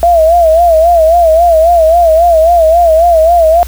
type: tone with vibrato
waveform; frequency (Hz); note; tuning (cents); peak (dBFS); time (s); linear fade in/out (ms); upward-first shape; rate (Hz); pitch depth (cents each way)
sine; 665; E5; +15; -3; 0.03-3.63; 0; sine; 3.7; 92
effects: added 60 Hz sine -19 dBFS peak until 3.67 s + white hiss -32 dBFS RMS until 3.67 s